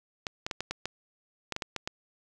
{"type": "clicks", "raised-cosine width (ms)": 0.2, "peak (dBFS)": -15, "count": 11, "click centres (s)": [0.268, 0.465, 0.512, 0.606, 0.71, 0.856, 1.523, 1.564, 1.622, 1.763, 1.875], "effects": []}